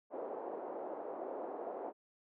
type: band-pass noise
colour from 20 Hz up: white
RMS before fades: -43 dBFS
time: 0.1-1.93 s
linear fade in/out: 50 ms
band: 340 to 730 Hz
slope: 24 dB/octave
effects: none